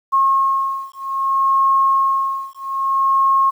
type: beating tone pair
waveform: sine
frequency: 1082 / 1082.62 Hz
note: C#6 / C#6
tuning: -42 / -41 cents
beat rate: 0.62 Hz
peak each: -17 dBFS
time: 0.12-3.51 s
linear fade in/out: 20 ms
effects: 8-bit